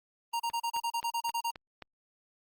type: tone bursts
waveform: square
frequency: 932.3 Hz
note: A#5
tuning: in tune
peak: -30 dBFS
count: 12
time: 0.33-1.51 s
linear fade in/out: 10 ms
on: 69 ms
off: 32 ms
type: click train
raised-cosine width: 0.3 ms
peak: -27 dBFS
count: 6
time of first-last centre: 0.5-1.823 s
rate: 3.78 Hz
effects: Opus 24 kbps